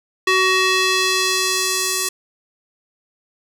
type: tone with band-pass filter sweep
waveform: square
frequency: 375.3 Hz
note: F#4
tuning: 25 cents sharp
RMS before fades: -18 dBFS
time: 0.27-2.09 s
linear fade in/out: 5 ms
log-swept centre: 2400 to 8400 Hz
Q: 0.88
effects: none